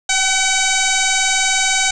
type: tone with frequency modulation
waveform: sine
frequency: 2293 Hz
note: D7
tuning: 42 cents flat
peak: -13 dBFS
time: 0.09-1.91 s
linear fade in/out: 5 ms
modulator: 761 Hz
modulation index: 7.1
effects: none